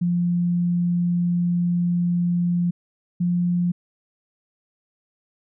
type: tone pair in turn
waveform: sine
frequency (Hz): 174.61 / 175.72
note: F3 / F3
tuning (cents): 0 / +11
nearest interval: unison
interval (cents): 11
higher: second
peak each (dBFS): -18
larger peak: neither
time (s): 0.01-2.71 / 3.2-3.72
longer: first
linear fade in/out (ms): 10
effects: none